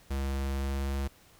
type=tone with pitch glide; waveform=square; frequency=68.1 to 68.73 Hz; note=C#2 to C#2; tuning=-30 to -14 cents; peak=-30 dBFS; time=0.1-1.08 s; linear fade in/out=10 ms; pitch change=+16 cents; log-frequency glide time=0.49-0.94 s; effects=pink hiss -59 dBFS RMS until 1.39 s